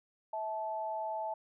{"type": "tone pair together", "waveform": "sine", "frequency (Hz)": [650, 870.4], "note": ["E5", "A5"], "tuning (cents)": [-24, -19], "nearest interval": "perfect fourth", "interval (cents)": 505, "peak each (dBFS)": [-38, -36], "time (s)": [0.33, 1.34], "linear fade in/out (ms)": 5, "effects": []}